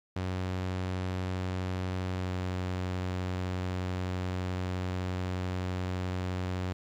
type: tone with pitch glide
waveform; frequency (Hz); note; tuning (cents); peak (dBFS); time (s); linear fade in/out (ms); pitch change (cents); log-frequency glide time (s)
sawtooth; 92.3 to 91.61; F#2 to F#2; -4 to -17; -27; 0.16-6.73; 5; -13; 2.17-2.31
effects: low-pass 5000 Hz 12 dB/octave + 11-bit